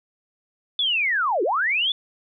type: linear two-way sweep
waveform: sine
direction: down then up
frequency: 3516 to 330 to 3516 Hz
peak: -19 dBFS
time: 0.79-1.92 s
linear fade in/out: 2 ms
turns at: 1.43 s
effects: none